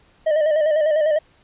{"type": "tone with vibrato", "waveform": "triangle", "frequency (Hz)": 614, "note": "D#5", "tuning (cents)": -23, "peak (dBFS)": -13, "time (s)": [0.26, 1.19], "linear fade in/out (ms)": 10, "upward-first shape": "square", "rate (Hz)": 10, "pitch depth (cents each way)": 52, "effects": ["pink hiss -56 dBFS RMS until 1.43 s", "resampled to 8000 Hz"]}